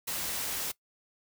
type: noise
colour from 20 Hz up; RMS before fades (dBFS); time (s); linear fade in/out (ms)
white; -34; 0.07-0.72; 10
effects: noise-tail reverb RT60 0.1 s tail -20 dB re dry